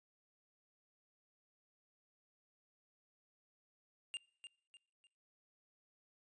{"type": "tone with echo", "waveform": "square", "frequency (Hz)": 2799, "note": "F7", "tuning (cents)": 3, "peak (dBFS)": -40, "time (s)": [4.14, 4.17], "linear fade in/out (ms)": 0, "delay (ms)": 300, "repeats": 3, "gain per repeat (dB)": -9, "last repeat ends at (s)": 5.07, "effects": ["noise-tail reverb RT60 0.7 s tail -26 dB re dry", "resampled to 22050 Hz"]}